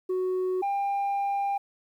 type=tone pair in turn; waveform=sine; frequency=370 / 798.6 Hz; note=F#4 / G5; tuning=0 / +32 cents; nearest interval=octave + minor second; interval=1332 cents; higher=second; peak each=-22 dBFS; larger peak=neither; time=0.09-0.62 / 0.62-1.58 s; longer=second; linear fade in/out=10 ms; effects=tanh soft clip ceiling -24 dBFS + 10-bit